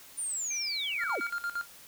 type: linear sweep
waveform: sine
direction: down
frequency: 9397 to 180 Hz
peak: -31 dBFS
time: 0.17-1.21 s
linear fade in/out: 20 ms
type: tone with pitch glide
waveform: sine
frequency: 2361 to 2279 Hz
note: D7 to C#7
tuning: +9 to +47 cents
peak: -37 dBFS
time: 0.5-1.3 s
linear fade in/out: 10 ms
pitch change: -62 cents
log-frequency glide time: 0.63-0.79 s
type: tone with tremolo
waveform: triangle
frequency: 1400 Hz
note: F6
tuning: 4 cents sharp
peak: -28 dBFS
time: 0.98-1.67 s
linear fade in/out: 50 ms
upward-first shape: square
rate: 8.7 Hz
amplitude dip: 80%
effects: white hiss -52 dBFS RMS until 1.87 s